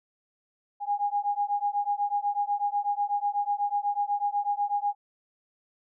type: beating tone pair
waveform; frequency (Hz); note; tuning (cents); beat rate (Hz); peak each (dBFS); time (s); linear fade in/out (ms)
sine; 814 / 822.1; G#5 / G#5; -35 / -18; 8.1; -28 / -28; 0.8-4.95; 50
effects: none